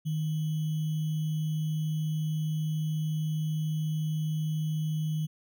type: tone with sample-and-hold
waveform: sine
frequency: 155.56 Hz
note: D#3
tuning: in tune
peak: -27 dBFS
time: 0.05-5.27 s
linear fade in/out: 20 ms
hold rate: 3150 Hz
effects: none